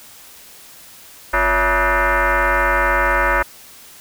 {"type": "tone with frequency modulation", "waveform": "sine", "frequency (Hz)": 258.2, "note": "C4", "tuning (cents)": -23, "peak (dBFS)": -13, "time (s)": [1.33, 3.43], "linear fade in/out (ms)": 10, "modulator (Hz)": 306, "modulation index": 5.7, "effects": ["white hiss -42 dBFS RMS until 4 s"]}